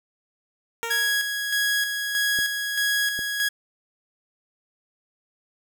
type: tone with exponential decay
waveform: 10% pulse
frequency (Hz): 462.6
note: A#4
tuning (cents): -13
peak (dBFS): -17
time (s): 0.83-1.39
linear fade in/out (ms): 0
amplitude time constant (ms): 120
type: tone with tremolo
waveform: sawtooth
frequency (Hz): 1661.2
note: G#6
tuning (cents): 0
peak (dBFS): -17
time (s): 0.9-3.49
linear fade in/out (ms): 10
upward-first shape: square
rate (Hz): 1.6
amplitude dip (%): 45
type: clicks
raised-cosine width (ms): 2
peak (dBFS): -24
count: 2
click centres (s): 2.389 / 3.191
effects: none